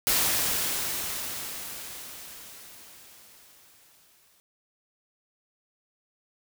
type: noise with exponential decay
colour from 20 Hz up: white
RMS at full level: -23 dBFS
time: 0.07-4.4 s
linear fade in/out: 0 ms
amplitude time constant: 940 ms
effects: none